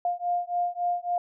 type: beating tone pair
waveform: sine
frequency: 703 / 706.6 Hz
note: F5 / F5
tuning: +11 / +20 cents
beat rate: 3.6 Hz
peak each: -28 dBFS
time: 0.05-1.18 s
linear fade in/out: 2 ms
effects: none